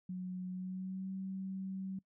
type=tone with pitch glide; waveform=sine; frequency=183.2 to 190.87 Hz; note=F#3 to G3; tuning=-17 to -46 cents; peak=-38 dBFS; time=0.09-1.99 s; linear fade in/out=5 ms; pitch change=+71 cents; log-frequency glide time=0.5-1.11 s; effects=noise-tail reverb RT60 0.1 s tail -23 dB re dry